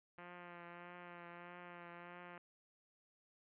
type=tone with vibrato; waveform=5% pulse; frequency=174.61 Hz; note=F3; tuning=in tune; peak=-40 dBFS; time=0.18-2.38 s; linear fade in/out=2 ms; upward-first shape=triangle; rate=1.6 Hz; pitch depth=27 cents each way; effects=resampled to 8000 Hz + 13-bit